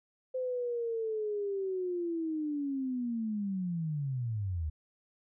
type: linear sweep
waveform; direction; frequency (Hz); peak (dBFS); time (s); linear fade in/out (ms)
sine; down; 517 to 73.42; -31; 0.34-4.7; 10
effects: none